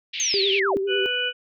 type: band-pass noise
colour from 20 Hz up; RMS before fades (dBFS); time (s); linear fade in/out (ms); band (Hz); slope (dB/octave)
pink; -30; 0.13-0.6; 10; 2300 to 4000; 48
type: linear sweep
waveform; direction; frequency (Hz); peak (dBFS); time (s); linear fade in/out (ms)
sine; down; 6540 to 220; -21; 0.2-0.77; 0
type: tone with vibrato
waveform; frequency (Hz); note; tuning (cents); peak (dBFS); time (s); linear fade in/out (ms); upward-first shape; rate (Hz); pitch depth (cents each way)
sine; 392; G4; 0; -22; 0.34-1.06; 0; triangle; 10; 49
type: harmonic tone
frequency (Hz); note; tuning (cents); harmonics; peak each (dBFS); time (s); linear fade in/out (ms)
493.9; B4; 0; 1 / 3 / 5 / 6; -31 / -27 / -30 / -25; 0.87-1.33; 50
effects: none